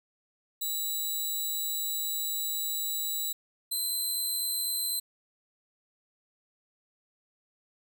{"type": "tone pair in turn", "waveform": "10% pulse", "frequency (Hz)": [3918, 4072], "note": ["B7", "C8"], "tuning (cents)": [-15, -48], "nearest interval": "minor second", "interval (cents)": 67, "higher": "second", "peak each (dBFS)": -22, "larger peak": "neither", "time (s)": [[0.61, 3.33], [3.71, 5]], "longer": "first", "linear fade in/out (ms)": 10, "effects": []}